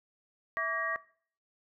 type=tone cluster; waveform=sine; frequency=655 / 1150 / 1632 / 1887 Hz; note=E5 / D6 / G#6 / A#6; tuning=-11 / -37 / -31 / +21 cents; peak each=-38 / -33 / -40 / -33 dBFS; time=0.57-0.96 s; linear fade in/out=0 ms; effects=noise-tail reverb RT60 0.5 s tail -20 dB re dry